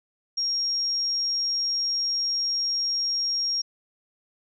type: tone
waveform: sine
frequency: 5580 Hz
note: F8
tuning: 2 cents flat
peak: -23 dBFS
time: 0.37-3.62 s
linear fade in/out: 10 ms
effects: none